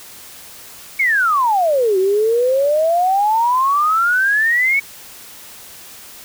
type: exponential two-way sweep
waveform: sine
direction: down then up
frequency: 2249 to 370 to 2249 Hz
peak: -12 dBFS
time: 0.99-4.8 s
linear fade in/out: 10 ms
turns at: 1.98 s
effects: white hiss -38 dBFS RMS until 6.24 s